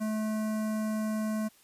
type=tone with notch filter; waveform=square; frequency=216.2 Hz; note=A3; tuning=30 cents flat; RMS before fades=-31 dBFS; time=0-1.49 s; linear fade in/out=20 ms; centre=3400 Hz; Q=0.59; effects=white hiss -61 dBFS RMS until 1.63 s + resampled to 32000 Hz